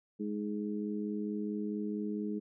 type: harmonic tone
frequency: 104.5 Hz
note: G#2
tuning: 11 cents sharp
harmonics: 2 / 3 / 4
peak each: -35 / -39 / -41 dBFS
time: 0.19-2.4 s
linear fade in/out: 20 ms
effects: none